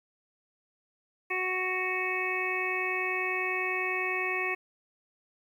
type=harmonic tone; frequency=370 Hz; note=F#4; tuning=in tune; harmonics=1 / 2 / 3 / 5 / 6 / 7; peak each=-35 / -39 / -37 / -35 / -33 / -34 dBFS; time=1.3-4.55 s; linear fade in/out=10 ms; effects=10-bit